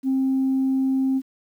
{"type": "tone", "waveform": "sine", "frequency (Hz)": 265.3, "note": "C4", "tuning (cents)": 24, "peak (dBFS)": -17, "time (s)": [0.03, 1.22], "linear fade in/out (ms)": 50, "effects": ["tanh soft clip ceiling -15 dBFS", "9-bit"]}